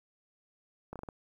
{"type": "slowing click train", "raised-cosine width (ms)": 1, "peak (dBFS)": -27, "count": 5, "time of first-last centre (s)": [0.93, 1.088], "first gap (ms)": 27, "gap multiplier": 1.26, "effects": ["10-bit"]}